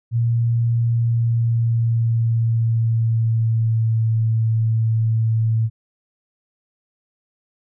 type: tone with pitch glide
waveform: sine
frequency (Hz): 116.9 to 112.2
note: A#2 to A2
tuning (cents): +5 to +34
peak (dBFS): -15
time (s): 0.11-5.7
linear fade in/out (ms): 50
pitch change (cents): -71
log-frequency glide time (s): 0.82-4.14
effects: none